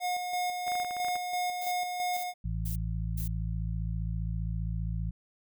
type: tone with tremolo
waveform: square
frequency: 720 Hz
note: F#5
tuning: 47 cents flat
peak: -29 dBFS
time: 0-2.34 s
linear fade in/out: 50 ms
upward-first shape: square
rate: 3 Hz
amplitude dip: 40%
type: clicks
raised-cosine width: 0.5 ms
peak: -29 dBFS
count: 10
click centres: 0.68 / 0.719 / 0.754 / 0.8 / 0.847 / 0.909 / 0.967 / 1.047 / 1.084 / 1.156 s
type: noise bursts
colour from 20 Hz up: violet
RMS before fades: -41 dBFS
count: 4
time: 1.61-3.28 s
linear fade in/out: 10 ms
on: 110 ms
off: 410 ms
type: harmonic tone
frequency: 55.1 Hz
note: A1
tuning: 3 cents sharp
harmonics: 1 / 2 / 3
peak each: -32 / -35 / -37 dBFS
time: 2.44-5.11 s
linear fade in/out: 10 ms
effects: none